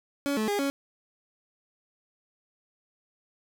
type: tone with pitch steps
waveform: 30% pulse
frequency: 282.2 / 216.7 / 407.9 / 278.1 Hz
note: C#4 / A3 / G#4 / C#4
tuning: +31 / -26 / -31 / +6 cents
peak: -23 dBFS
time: 0.26-0.7 s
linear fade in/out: 0 ms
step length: 110 ms
effects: none

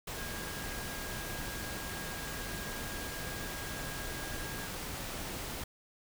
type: tone in noise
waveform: sine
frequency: 1630 Hz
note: G#6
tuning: 33 cents flat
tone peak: -46 dBFS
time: 0.17-4.67 s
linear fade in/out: 5 ms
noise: pink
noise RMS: -40 dBFS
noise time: 0.07-5.64 s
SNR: -9 dB
effects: none

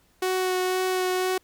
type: tone with vibrato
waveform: sawtooth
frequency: 370 Hz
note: F#4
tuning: in tune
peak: -19 dBFS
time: 0.22-1.38 s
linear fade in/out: 5 ms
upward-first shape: sine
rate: 2 Hz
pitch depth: 11 cents each way
effects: pink hiss -63 dBFS RMS until 1.43 s

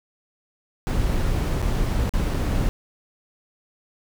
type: noise with dropouts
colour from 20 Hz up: brown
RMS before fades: -22 dBFS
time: 0.87-2.69 s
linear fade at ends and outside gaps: 0 ms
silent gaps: 1.617-1.626 / 2.093-2.137 / 2.339-2.344 s
effects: none

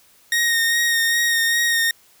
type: tone with vibrato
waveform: sawtooth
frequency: 1859 Hz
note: A#6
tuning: 5 cents flat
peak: -13 dBFS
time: 0.32-1.91 s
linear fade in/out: 2 ms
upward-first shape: sine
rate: 2.5 Hz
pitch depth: 21 cents each way
effects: white hiss -54 dBFS RMS until 2.2 s

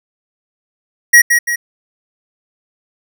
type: tone with echo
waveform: square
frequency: 1901 Hz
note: A#6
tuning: 33 cents sharp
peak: -3 dBFS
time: 1.13-1.22 s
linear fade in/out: 10 ms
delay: 170 ms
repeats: 2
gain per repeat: -6 dB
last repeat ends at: 1.56 s
effects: none

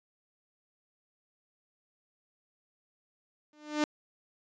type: tone with exponential growth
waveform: sawtooth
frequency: 300.3 Hz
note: D4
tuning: 39 cents sharp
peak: -19 dBFS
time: 3.53-3.84 s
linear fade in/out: 2 ms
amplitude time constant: 67 ms
effects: resampled to 16000 Hz

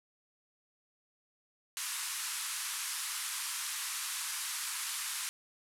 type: band-pass noise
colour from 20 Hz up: white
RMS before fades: -38 dBFS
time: 1.77-5.29 s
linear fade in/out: 0 ms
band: 960 to 12000 Hz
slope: 48 dB/octave
effects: none

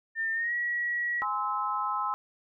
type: tone with pitch glide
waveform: sine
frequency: 1802 to 1920.2 Hz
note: A6 to B6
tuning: +41 to -49 cents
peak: -27 dBFS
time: 0.15-1.25 s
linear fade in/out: 50 ms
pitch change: +110 cents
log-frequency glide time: 0.34-0.54 s
type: chord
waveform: sine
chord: Ab augmented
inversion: none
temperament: just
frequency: 830.6 / 1038.3 / 1297.8 Hz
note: Ab5 / C6 / E6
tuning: 0 / -14 / -27 cents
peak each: -34 / -31 / -31 dBFS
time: 1.22-2.14 s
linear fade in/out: 0 ms
effects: none

